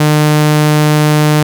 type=tone; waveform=sawtooth; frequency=151.2 Hz; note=D#3; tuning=49 cents flat; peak=-3 dBFS; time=0-1.43 s; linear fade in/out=5 ms; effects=none